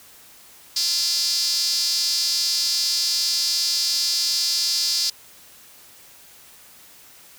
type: tone with high-pass filter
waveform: sawtooth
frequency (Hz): 342.6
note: F4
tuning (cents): -33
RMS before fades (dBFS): -22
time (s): 0.76-5.1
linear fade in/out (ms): 5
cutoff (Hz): 4800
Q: 6.2
effects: white hiss -48 dBFS RMS until 7.38 s